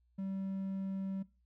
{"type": "tone", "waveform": "triangle", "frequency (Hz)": 192.9, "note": "G3", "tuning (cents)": -28, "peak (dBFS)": -34, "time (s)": [0.18, 1.23], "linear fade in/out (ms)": 10, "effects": ["noise-tail reverb RT60 0.3 s tail -20 dB re dry", "added 60 Hz sine -69 dBFS peak until 1.45 s"]}